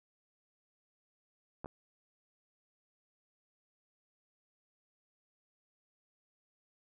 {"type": "clicks", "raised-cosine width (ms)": 1, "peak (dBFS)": [-27, -30], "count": 2, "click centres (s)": [1.645, 1.659], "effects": []}